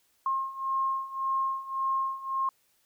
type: beating tone pair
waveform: sine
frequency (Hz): 1069 / 1070.8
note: C6 / C6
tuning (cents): +37 / +40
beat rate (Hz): 1.8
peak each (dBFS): -32 / -29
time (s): 0.26-2.49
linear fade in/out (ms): 2
effects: white hiss -69 dBFS RMS until 2.85 s